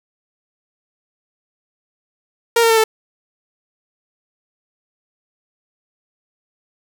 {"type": "tone with pitch steps", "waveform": "sawtooth", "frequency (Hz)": [466.2, 457.4, 448.8, 440.3], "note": ["A#4", "A#4", "A4", "A4"], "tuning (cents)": [0, -33, 34, 1], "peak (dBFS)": -7, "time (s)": [2.56, 2.84], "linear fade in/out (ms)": 5, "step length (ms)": 70, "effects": []}